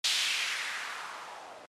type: noise with low-pass filter sweep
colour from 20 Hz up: violet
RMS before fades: -34 dBFS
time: 0.04-1.66 s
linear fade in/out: 5 ms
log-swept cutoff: 3700 to 620 Hz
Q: 1.9
effects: low-pass 11000 Hz 12 dB/octave + MP3 64 kbps